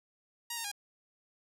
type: tone with pitch steps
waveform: 5% pulse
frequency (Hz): 942 / 920 / 815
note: A#5 / A#5 / G#5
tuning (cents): +18 / -23 / -33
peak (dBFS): -24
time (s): 0.5-0.716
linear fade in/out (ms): 5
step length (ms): 72
effects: none